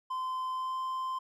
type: tone with pitch glide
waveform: triangle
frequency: 1031 to 1039.4 Hz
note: C6 to C6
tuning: -26 to -12 cents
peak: -30 dBFS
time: 0.1-1.19 s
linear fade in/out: 10 ms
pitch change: +14 cents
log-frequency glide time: 0.52-0.78 s
effects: none